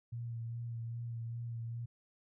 sine tone with vibrato, 116.7 Hz, A#2, 2 cents sharp, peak -38 dBFS, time 0.12-1.86 s, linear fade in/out 10 ms, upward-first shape sine, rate 2.5 Hz, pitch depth 24 cents each way, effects none

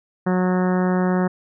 harmonic tone, 182.9 Hz, F#3, 20 cents flat, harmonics 1 / 2 / 3 / 4 / 5 / 6 / 7 / 8 / 9 / 10, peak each -18 / -24 / -28 / -30 / -32 / -34 / -35 / -36 / -37 / -38 dBFS, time 0.26-1.28 s, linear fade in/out 10 ms, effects none

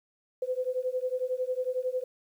sine beating tone pair, 503 / 514 Hz, B4 / C5, +32 / -31 cents, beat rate 11 Hz, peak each -31 dBFS, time 0.42-2.04 s, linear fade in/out 5 ms, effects 10-bit

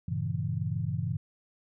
sine chord, G diminished seventh, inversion none, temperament equal, 98 / 116.54 / 138.59 / 164.81 Hz, G2 / Bb2 / Db3 / Fb3, 0 / 0 / 0 / 0 cents, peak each -34 dBFS, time 0.08-1.17 s, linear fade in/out 5 ms, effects none

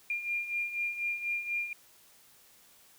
sine beating tone pair, 2400 / 2404.1 Hz, D7 / D7, +37 / +40 cents, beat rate 4.1 Hz, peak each -38 / -32 dBFS, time 0.1-1.73 s, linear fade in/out 2 ms, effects white hiss -60 dBFS RMS until 2.98 s

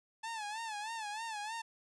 sawtooth tone with vibrato, 870 Hz, A5, 20 cents flat, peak -35 dBFS, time 0.23-1.62 s, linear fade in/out 10 ms, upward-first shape sine, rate 3.2 Hz, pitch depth 100 cents each way, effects resampled to 22050 Hz + 11-bit

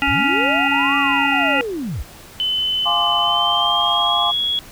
harmonic tone, 278.8 Hz, C#4, 10 cents sharp, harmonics 1 / 3 / 5 / 7 / 9 / 10, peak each -22 / -22 / -22 / -22 / -22 / -22 dBFS, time 0.02-1.61 s, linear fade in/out 0 ms
sine linear two-way sweep, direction up then down, 36.92 to 1184 to 38.56 Hz, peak -22 dBFS, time 0.07-2.03 s, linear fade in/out 10 ms, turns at 0.97 s
sine tone with pitch glide, 3029 to 3342 Hz, F#7 to G#7, +40 to +10 cents, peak -17 dBFS, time 2.4-4.59 s, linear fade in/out 0 ms, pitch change +170 cents, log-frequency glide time 3.19-4.21 s
sine chord, D half-diminished seventh, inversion first, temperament equal, 698.5 / 830.6 / 1046.5 / 1174.7 Hz, F5 / Ab5 / C6 / D6, 0 / 0 / 0 / 0 cents, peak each -23 dBFS, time 2.85-4.32 s, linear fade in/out 20 ms
effects pink hiss -41 dBFS RMS until 4.71 s

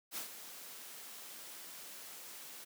white noise with ADSR envelope, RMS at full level -40 dBFS, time 0.11-2.65 s, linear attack 56 ms, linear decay 110 ms, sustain -10 dB, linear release 16 ms, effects high-pass 200 Hz 12 dB/octave

